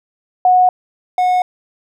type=tone pair in turn; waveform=sine / triangle; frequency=732 / 729.3 Hz; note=F#5 / F#5; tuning=-19 / -25 cents; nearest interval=unison; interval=6 cents; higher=first; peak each=-7 / -9 dBFS; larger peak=first; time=0.45-0.69 / 1.18-1.42 s; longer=neither; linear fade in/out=2 ms; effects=none